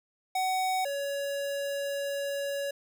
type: tone pair in turn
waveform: square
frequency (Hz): 750 / 561.9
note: F#5 / C#5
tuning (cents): +23 / +23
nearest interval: perfect fourth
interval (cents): 500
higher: first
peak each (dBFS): -27 / -31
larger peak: first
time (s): 0.35-0.85 / 0.85-2.71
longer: second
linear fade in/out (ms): 5
effects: none